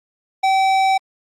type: tone with tanh clipping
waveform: sine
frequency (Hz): 769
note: G5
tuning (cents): -33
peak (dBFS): -15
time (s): 0.43-0.98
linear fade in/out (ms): 10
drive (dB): 15
effects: Opus 48 kbps